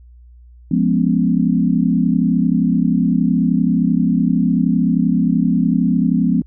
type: chord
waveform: sine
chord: C# dominant seventh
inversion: first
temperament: equal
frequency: 174.61 / 207.7 / 246.9 / 277.2 Hz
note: E#3 / G#3 / B3 / C#4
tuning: 0 / 0 / 0 / 0 cents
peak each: -17 / -18 / -17 / -21 dBFS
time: 0.71-6.42 s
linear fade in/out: 5 ms
effects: added 60 Hz sine -40 dBFS peak until 6.46 s